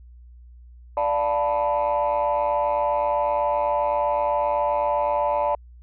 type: chord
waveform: sine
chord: B half-diminished seventh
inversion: first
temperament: equal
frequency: 587.3 / 698.5 / 880 / 987.8 Hz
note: D5 / F5 / A5 / B5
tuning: 0 / 0 / 0 / 0 cents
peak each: -22 / -28 / -23 / -25 dBFS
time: 0.97-5.55 s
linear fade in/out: 2 ms
effects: tanh soft clip ceiling -14 dBFS + added 60 Hz sine -43 dBFS peak until 5.82 s